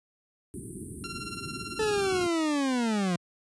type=band-stop noise; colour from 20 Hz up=pink; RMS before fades=-36 dBFS; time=0.54-2.27 s; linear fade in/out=0 ms; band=410 to 8700 Hz; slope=96 dB/octave
type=tone with tremolo; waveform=15% pulse; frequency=1374 Hz; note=F6; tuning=29 cents flat; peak=-28 dBFS; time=1.04-2.25 s; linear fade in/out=0 ms; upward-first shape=sine; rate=18 Hz; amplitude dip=70%
type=linear sweep; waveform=40% pulse; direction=down; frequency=440 to 170 Hz; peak=-24 dBFS; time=1.79-3.16 s; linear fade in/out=5 ms
effects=high-pass 100 Hz 12 dB/octave + resampled to 22050 Hz

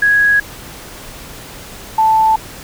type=tone pair in turn; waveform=sine; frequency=1661.2 / 880 Hz; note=G#6 / A5; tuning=0 / 0 cents; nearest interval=major seventh; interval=1100 cents; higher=first; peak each=-8 dBFS; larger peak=neither; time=0.02-0.4 / 1.98-2.36 s; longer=neither; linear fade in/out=5 ms; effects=pink hiss -33 dBFS RMS until 2.63 s

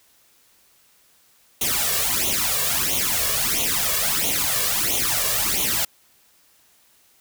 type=noise with flanger; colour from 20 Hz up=white; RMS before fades=-22 dBFS; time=1.61-5.85 s; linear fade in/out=5 ms; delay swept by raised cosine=0.3 to 1.8 ms; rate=1.5 Hz; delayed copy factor=+0.8; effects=white hiss -58 dBFS RMS until 7.2 s

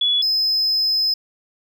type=tone pair in turn; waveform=sine / triangle; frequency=3404 / 5100 Hz; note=G#7 / D#8; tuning=+42 / +42 cents; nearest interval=perfect fifth; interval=700 cents; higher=second; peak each=-15 dBFS; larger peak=neither; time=0.01-0.22 / 0.22-1.14 s; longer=second; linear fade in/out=5 ms; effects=none

